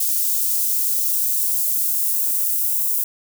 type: noise with high-pass filter sweep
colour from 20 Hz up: blue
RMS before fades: -20 dBFS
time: 0-3.04 s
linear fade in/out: 5 ms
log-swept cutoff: 6000 to 9100 Hz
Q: 0.71
effects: none